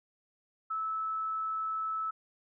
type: tone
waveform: sine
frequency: 1306 Hz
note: E6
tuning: 17 cents flat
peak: -31 dBFS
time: 0.7-2.11 s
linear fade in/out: 10 ms
effects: none